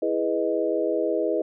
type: chord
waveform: sine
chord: E major seventh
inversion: none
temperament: equal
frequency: 329.6 / 415.3 / 493.9 / 622.3 Hz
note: E4 / G#4 / B4 / D#5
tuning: 0 / 0 / 0 / 0 cents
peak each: -27 dBFS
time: 0.02-1.42 s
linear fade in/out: 5 ms
effects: none